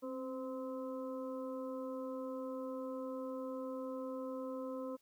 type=harmonic tone with a mistuned harmonic; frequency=258.4 Hz; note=C4; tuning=21 cents flat; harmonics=1 / 2 / 4 / 5; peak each=-43 / -42 / -51 / -55 dBFS; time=0.02-4.97 s; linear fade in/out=20 ms; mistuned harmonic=1; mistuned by=+43 cents; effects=white hiss -75 dBFS RMS until 5.01 s